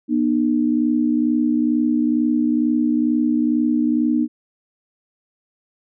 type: tone pair together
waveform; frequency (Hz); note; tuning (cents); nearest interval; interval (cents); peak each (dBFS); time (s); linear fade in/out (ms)
sine; 241.4 / 303.6; B3 / D#4; -39 / -42; major third; 397; -18; 0.08-4.28; 50
effects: none